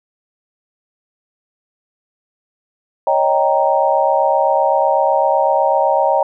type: chord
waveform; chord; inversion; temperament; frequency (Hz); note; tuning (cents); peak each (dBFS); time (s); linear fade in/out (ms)
sine; Eb dominant seventh; third; equal; 554.4 / 622.3 / 784 / 932.3; Db5 / Eb5 / G5 / Bb5; 0 / 0 / 0 / 0; -17; 3.07-6.23; 2
effects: none